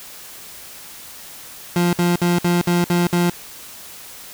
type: tone bursts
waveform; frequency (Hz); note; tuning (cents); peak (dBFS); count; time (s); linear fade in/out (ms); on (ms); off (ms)
30% pulse; 174.61; F3; 0; -12; 7; 1.76-3.298; 2; 170; 58
effects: white hiss -38 dBFS RMS until 4.33 s